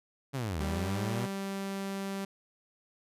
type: linear two-way sweep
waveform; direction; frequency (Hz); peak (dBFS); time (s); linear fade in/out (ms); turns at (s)
sawtooth; down then up; 142.7 to 72.2 to 124.9; -28; 0.33-1.27; 20; 0.6
type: tone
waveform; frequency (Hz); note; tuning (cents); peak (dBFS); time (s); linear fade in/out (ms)
sawtooth; 195.7; G3; -3; -30; 0.6-2.25; 5
effects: resampled to 32000 Hz